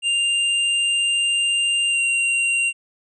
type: tone with pitch glide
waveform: square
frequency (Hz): 2794 to 2764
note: F7 to F7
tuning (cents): 0 to -19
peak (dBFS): -18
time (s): 0.02-2.73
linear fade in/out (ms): 50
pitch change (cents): -19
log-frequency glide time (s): 1.89-1.99
effects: resampled to 24000 Hz